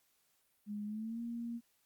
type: tone with pitch glide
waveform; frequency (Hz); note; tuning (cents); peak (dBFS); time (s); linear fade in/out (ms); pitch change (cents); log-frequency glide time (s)
sine; 207.7 to 234.5; G#3 to A#3; 0 to +11; -38; 0.66-1.61; 50; +211; 0.85-1.21
effects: white hiss -75 dBFS RMS until 1.85 s + Opus 48 kbps